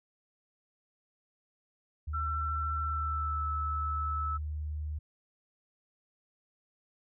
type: tone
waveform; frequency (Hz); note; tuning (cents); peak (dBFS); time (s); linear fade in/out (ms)
sine; 75.8; D#2; -45; -33; 2.07-4.99; 10
type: tone with pitch glide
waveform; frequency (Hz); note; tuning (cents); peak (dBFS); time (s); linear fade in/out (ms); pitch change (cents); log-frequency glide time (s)
sine; 1343 to 1307; E6 to E6; +32 to -15; -32; 2.13-4.38; 20; -47; 2.82-3.49
effects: none